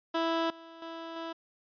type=tone with level steps; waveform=15% pulse; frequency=329.6 Hz; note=E4; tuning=in tune; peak=-21 / -41 / -33 / -30 dBFS; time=0.14-1.33 s; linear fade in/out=10 ms; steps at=0.5 / 0.82 / 1.16 s; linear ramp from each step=2 ms; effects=resampled to 11025 Hz